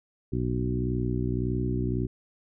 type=harmonic tone with a mistuned harmonic; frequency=61.8 Hz; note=B1; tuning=2 cents sharp; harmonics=1 / 2 / 3 / 4 / 5 / 6; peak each=-32 / -29 / -35 / -33 / -34 / -34 dBFS; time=0.32-2.07 s; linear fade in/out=10 ms; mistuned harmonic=1; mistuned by=+30 cents; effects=none